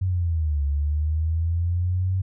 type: linear two-way sweep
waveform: sine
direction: down then up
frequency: 95 to 70.2 to 95 Hz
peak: -20 dBFS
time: 0.01-2.22 s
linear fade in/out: 10 ms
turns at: 0.64 s
effects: none